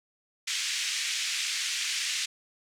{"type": "band-pass noise", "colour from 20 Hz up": "pink", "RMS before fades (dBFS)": -31, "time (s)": [0.47, 2.26], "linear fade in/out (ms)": 10, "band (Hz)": [2100, 7800], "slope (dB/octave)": 24, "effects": []}